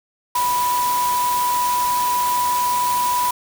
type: tone in noise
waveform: sine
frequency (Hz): 984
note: B5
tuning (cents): -7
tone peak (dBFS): -17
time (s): 0.35-3.31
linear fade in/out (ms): 5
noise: white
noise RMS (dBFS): -27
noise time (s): 0.35-3.31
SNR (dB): +7
effects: none